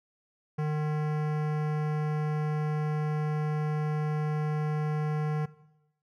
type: tone with hard clipping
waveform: sine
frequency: 152 Hz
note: D#3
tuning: 40 cents flat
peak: -29 dBFS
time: 0.58-5.46 s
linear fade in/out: 10 ms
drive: 18 dB
effects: noise-tail reverb RT60 0.9 s tail -18 dB re dry